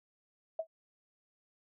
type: tone with exponential decay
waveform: sine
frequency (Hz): 647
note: E5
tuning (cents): -32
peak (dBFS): -28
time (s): 0.59-0.67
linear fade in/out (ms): 5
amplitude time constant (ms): 16
effects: none